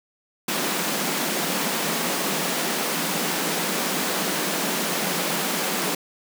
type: high-pass noise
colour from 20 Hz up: pink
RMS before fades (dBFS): -25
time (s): 0.48-5.95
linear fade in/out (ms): 5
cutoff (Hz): 160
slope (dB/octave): 96
effects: none